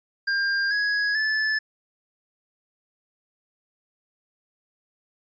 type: tone with pitch steps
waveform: square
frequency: 1600 / 1667.9 / 1738.8 Hz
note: G6 / G#6 / A6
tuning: +35 / +7 / -21 cents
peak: -22 dBFS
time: 0.27-1.59 s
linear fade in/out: 10 ms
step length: 440 ms
effects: resampled to 16000 Hz